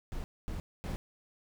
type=noise bursts; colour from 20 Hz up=brown; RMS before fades=-37 dBFS; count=3; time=0.12-0.96 s; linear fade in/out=0 ms; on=120 ms; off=240 ms; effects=none